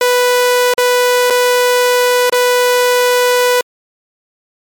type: tone with dropouts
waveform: sawtooth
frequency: 493.9 Hz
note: B4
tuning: in tune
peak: -5 dBFS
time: 0.01-3.61 s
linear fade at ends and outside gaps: 2 ms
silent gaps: 0.738-0.779 / 1.301-1.305 / 2.297-2.324 s
effects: MP3 96 kbps